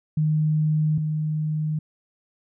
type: tone pair in turn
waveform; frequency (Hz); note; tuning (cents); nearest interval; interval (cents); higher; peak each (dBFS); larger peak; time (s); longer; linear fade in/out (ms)
sine; 154.1 / 154.1; D#3 / D#3; -16 / -16; unison; 0; neither; -18 / -22; first; 0.17-0.98 / 0.98-1.79; neither; 5
effects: none